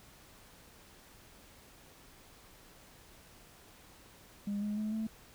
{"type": "tone with pitch steps", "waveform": "sine", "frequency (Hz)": [203.2, 208.7, 214.3, 220.1], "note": ["G#3", "G#3", "A3", "A3"], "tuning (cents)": [-38, 9, -45, 1], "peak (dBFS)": -31, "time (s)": [4.47, 5.07], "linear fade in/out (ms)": 5, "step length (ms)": 150, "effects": ["tanh soft clip ceiling -30 dBFS", "pink hiss -58 dBFS RMS until 5.34 s"]}